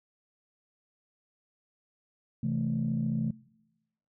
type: chord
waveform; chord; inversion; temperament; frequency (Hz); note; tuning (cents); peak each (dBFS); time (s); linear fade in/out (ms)
sine; A minor; first; equal with one note detuned; 131.72 / 164.81 / 220; C3 / E3 / A3; +12 / 0 / 0; -31 / -32 / -30; 2.43-3.31; 5
effects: noise-tail reverb RT60 1.0 s tail -24 dB re dry + tanh soft clip ceiling -20 dBFS